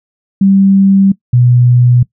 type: tone pair in turn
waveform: sine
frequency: 195 / 122.84 Hz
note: G3 / B2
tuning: -9 / -9 cents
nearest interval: minor sixth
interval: 800 cents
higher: first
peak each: -4 dBFS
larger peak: neither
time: 0.41-1.12 / 1.33-2.03 s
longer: first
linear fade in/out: 5 ms
effects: noise-tail reverb RT60 0.1 s tail -20 dB re dry